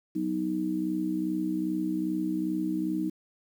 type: harmonic tone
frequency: 62.5 Hz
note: B1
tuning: 21 cents sharp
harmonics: 3 / 4 / 5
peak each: -33 / -36 / -28 dBFS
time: 0.15-3.1 s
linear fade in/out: 10 ms
effects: 9-bit